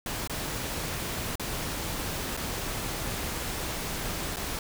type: noise with dropouts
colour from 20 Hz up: pink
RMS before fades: -33 dBFS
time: 0.06-4.59 s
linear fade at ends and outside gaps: 2 ms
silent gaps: 0.275-0.296 / 1.356-1.396 / 2.368-2.373 / 4.361-4.368 s
effects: none